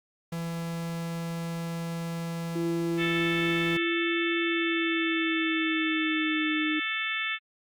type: tone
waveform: 45% pulse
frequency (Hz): 167.2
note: E3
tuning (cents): +25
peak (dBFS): -31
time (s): 0.32-3.77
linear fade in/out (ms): 5
type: tone with pitch glide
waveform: sine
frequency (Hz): 338.1 to 308.3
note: E4 to D#4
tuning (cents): +44 to -16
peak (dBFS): -27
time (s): 2.55-6.8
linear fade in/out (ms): 10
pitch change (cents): -160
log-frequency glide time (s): 4.38-6.52
type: harmonic tone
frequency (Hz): 440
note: A4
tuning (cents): 0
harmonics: 3 / 4 / 5 / 6 / 7 / 8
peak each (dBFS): -37 / -33 / -33 / -34 / -40 / -36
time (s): 2.97-7.39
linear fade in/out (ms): 50
effects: Opus 48 kbps